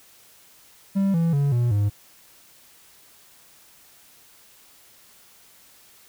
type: tone with pitch steps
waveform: triangle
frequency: 195.8 / 166.56 / 141.69 / 120.53 / 102.53 Hz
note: G3 / E3 / C#3 / B2 / G#2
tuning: -2 / +18 / +38 / -42 / -22 cents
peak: -16 dBFS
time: 0.95-1.9 s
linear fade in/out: 20 ms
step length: 190 ms
effects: white hiss -53 dBFS RMS until 6.08 s